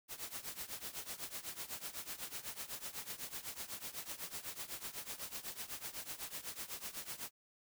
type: noise with tremolo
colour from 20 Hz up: white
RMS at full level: -42 dBFS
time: 0.08-7.31 s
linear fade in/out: 50 ms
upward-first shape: triangle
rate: 8 Hz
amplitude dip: 90%
effects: none